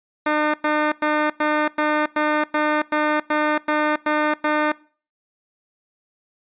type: tone bursts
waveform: 10% pulse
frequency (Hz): 302.5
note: D#4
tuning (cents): -49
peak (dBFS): -9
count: 12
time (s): 0.26-4.72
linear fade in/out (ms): 5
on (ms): 280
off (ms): 100
effects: noise-tail reverb RT60 0.4 s tail -21 dB re dry + resampled to 8000 Hz